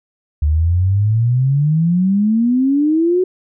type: exponential sweep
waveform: sine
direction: up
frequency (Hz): 72.7 to 374.7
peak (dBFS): -11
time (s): 0.42-3.24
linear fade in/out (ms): 5
effects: none